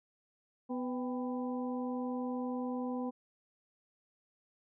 harmonic tone with a mistuned harmonic, 249.6 Hz, B3, 19 cents sharp, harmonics 1 / 2 / 3 / 4, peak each -35 / -41 / -45 / -47 dBFS, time 0.69-3.11 s, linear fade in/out 20 ms, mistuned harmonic 3, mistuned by +72 cents, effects none

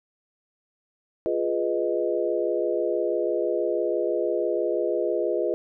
sine chord, F half-diminished seventh, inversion none, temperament equal, 349.2 / 415.3 / 493.9 / 622.3 Hz, F4 / Ab4 / Cb5 / Eb5, 0 / 0 / 0 / 0 cents, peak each -27 / -28 / -28 / -28 dBFS, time 1.26-5.54 s, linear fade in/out 0 ms, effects none

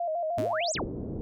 sine tone with vibrato, 659.3 Hz, E5, in tune, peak -27 dBFS, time 0-0.72 s, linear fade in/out 5 ms, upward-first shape square, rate 6.6 Hz, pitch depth 84 cents each way
sine exponential two-way sweep, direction up then down, 190.4 to 8372 to 190.4 Hz, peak -30 dBFS, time 0.37-0.85 s, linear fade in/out 20 ms, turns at 0.73 s
sawtooth tone with exponential decay, 110 Hz, A2, in tune, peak -26 dBFS, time 0.38-0.68 s, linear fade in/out 0 ms, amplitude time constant 64 ms
white low-pass noise, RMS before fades -35 dBFS, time 0.75-1.21 s, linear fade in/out 0 ms, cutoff 400 Hz, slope 24 dB/octave
effects none

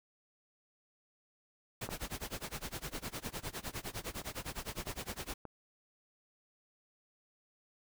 pink noise with tremolo, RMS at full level -39 dBFS, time 1.81-5.34 s, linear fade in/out 5 ms, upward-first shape sine, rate 9.8 Hz, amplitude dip 95%
clicks, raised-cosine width 1 ms, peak -25 / -33 / -30 / -30 dBFS, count 4, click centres 1.89 / 4.216 / 4.871 / 5.453 s
effects none

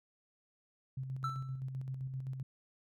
sine tone with tremolo, 131.8 Hz, C3, 13 cents sharp, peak -36 dBFS, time 0.97-2.43 s, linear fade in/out 5 ms, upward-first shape square, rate 7.7 Hz, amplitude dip 40%
triangle tone with exponential decay, 1327 Hz, E6, 11 cents sharp, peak -30 dBFS, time 1.24-1.6 s, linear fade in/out 2 ms, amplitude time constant 78 ms
effects none

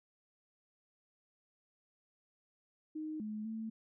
sine tone with pitch steps, 310.2 / 213.7 / 221.9 Hz, D#4 / G#3 / A3, -5 / +50 / +15 cents, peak -38 dBFS, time 2.95-3.7 s, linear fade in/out 10 ms, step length 250 ms, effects none

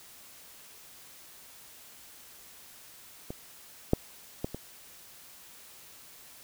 clicks, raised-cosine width 2 ms, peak -23 / -8 / -17 / -23 dBFS, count 4, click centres 3.305 / 3.934 / 4.445 / 4.546 s, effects white hiss -52 dBFS RMS until 6.43 s

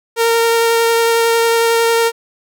sawtooth tone with vibrato, 460.8 Hz, A#4, 20 cents flat, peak -7 dBFS, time 0.16-2.12 s, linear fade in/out 50 ms, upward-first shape triangle, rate 11 Hz, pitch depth 11 cents each way, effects none

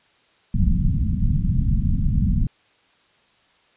pink low-pass noise, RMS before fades -19 dBFS, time 0.54-2.47 s, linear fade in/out 2 ms, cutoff 220 Hz, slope 48 dB/octave, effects white hiss -59 dBFS RMS until 3.76 s + resampled to 8000 Hz

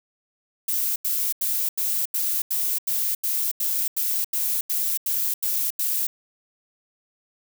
violet noise bursts, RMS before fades -24 dBFS, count 15, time 0.68-6.07 s, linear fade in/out 5 ms, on 280 ms, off 85 ms, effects none

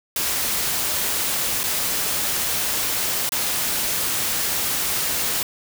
white noise with dropouts, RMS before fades -23 dBFS, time 0.16-5.43 s, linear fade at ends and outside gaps 2 ms, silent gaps 1.633-1.638 / 3.292-3.32 s, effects none

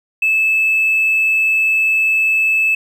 sine tone with hard clipping, 2615 Hz, E7, 15 cents flat, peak -12 dBFS, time 0.22-2.75 s, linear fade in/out 5 ms, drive 1 dB, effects none

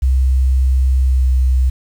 sine tone with pitch glide, 65.3 to 64.29 Hz, C2 to C2, -3 to -30 cents, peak -9 dBFS, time 0.02-1.7 s, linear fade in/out 10 ms, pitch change -27 cents, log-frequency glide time 1.01-1.26 s, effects tanh soft clip ceiling -5 dBFS + 7-bit

